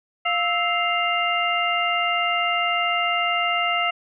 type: harmonic tone with a mistuned harmonic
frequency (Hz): 698.5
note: F5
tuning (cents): 0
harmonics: 1 / 2 / 3 / 4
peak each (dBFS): -25 / -25 / -25 / -25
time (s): 0.25-3.91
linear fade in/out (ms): 10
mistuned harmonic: 2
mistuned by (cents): -110
effects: none